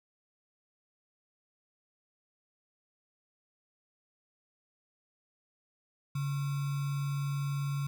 sine tone with sample-and-hold, 140.9 Hz, C#3, 29 cents sharp, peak -30 dBFS, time 6.15-7.87 s, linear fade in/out 5 ms, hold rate 1225 Hz, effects none

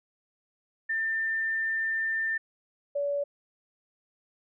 sine tone pair in turn, 1793 / 571 Hz, A6 / D5, +32 / -49 cents, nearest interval octave + minor sixth, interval 1981 cents, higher first, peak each -26 dBFS, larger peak neither, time 0.89-2.38 / 2.95-3.24 s, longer first, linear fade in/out 10 ms, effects none

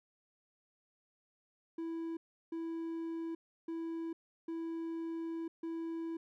triangle tone bursts at uneven times, 329.6 Hz, E4, in tune, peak -35 dBFS, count 5, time 1.78-2.17 / 2.52-3.35 / 3.68-4.13 / 4.48-5.48 / 5.63-6.17 s, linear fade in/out 5 ms, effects none

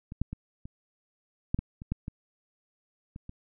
clicks, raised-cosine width 5 ms, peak -27 / -15 / -23 / -29 / -13 / -18 / -28 / -16 / -23 / -29 / -28 dBFS, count 11, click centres 0.121 / 0.216 / 0.33 / 0.655 / 1.545 / 1.59 / 1.819 / 1.92 / 2.081 / 3.161 / 3.294 s, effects none

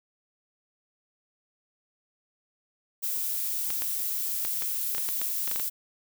violet noise, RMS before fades -30 dBFS, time 3.02-5.7 s, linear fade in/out 20 ms
clicks, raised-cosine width 0.2 ms, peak -17 dBFS, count 12, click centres 3.704 / 3.821 / 4.45 / 4.622 / 4.949 / 4.981 / 5.088 / 5.216 / 5.477 / 5.514 / 5.56 / 5.598 s
effects none

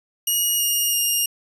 5% pulse tone with pitch steps, 2881 / 2853 / 2825 Hz, F#7 / F7 / F7, -47 / +36 / +19 cents, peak -10 dBFS, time 0.27-1.26 s, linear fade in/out 5 ms, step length 330 ms, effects resampled to 32000 Hz

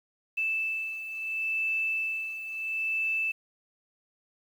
sine beating tone pair, 2637 / 2637.73 Hz, E7 / E7, 0 / 0 cents, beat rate 0.73 Hz, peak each -29 / -35 dBFS, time 0.37-3.32 s, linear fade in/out 10 ms, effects 9-bit

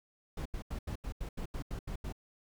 brown noise bursts, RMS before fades -38 dBFS, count 11, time 0.37-2.125 s, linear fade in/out 5 ms, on 85 ms, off 82 ms, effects none

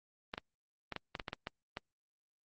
clicks, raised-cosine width 0.3 ms, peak -22 dBFS, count 10, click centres 0.339 / 0.379 / 0.923 / 0.963 / 1.152 / 1.198 / 1.282 / 1.331 / 1.471 / 1.771 s, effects Opus 32 kbps

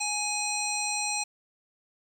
harmonic tone with a mistuned harmonic, 830.6 Hz, G#5, in tune, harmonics 1 / 3 / 5 / 7 / 9 / 10, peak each -34 / -33 / -35 / -35 / -35 / -37 dBFS, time 0-1.24 s, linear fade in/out 10 ms, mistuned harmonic 3, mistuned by +16 cents, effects 9-bit

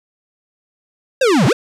square linear two-way sweep, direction down then up, 554 to 110 to 554 Hz, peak -11 dBFS, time 1.21-1.53 s, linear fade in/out 5 ms, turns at 1.46 s, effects low-pass 8000 Hz 12 dB/octave + 8-bit

